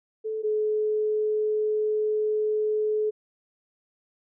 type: tone pair in turn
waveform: sine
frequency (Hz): 436.7 / 427.7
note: A4 / A4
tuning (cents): -13 / -49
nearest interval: unison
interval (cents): 36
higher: first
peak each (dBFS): -27 / -22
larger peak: second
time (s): 0.24-0.43 / 0.43-3.11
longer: second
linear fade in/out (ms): 20
effects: none